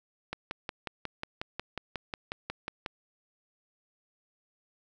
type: click train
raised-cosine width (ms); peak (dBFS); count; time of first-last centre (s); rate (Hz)
0.3; -18; 15; 0.33-2.862; 5.53
effects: none